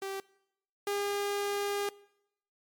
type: tone pair in turn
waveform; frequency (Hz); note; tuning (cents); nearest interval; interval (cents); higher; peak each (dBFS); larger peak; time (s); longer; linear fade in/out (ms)
sawtooth; 389.5 / 405.1; G4 / G#4; -11 / -43; minor second; 68; second; -31 / -26; second; 0.02-0.2 / 0.87-1.89; second; 2
effects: noise-tail reverb RT60 0.8 s tail -22 dB re dry + MP3 96 kbps